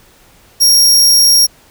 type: tone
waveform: sawtooth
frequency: 5588 Hz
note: F8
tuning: in tune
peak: -3 dBFS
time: 0.6-1.47 s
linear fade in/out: 20 ms
effects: pink hiss -46 dBFS RMS until 1.7 s